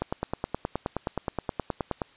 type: click train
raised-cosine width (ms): 1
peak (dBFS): -13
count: 20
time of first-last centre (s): 0.02-2.018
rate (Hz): 9.51
effects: white hiss -56 dBFS RMS until 2.16 s + resampled to 8000 Hz